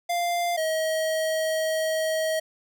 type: tone pair in turn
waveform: square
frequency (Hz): 696 / 635.4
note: F5 / D#5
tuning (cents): -6 / +36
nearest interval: major second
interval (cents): 158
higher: first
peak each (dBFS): -24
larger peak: neither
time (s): 0.09-0.57 / 0.57-2.4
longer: second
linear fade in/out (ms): 10
effects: none